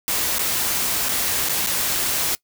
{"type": "noise with dropouts", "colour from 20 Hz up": "white", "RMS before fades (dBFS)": -22, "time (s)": [0.08, 2.35], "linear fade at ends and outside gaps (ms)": 0, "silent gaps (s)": [[0.384, 0.393], [1.086, 1.092], [1.487, 1.494], [1.663, 1.671]], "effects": ["noise-tail reverb RT60 0.1 s tail -22 dB re dry"]}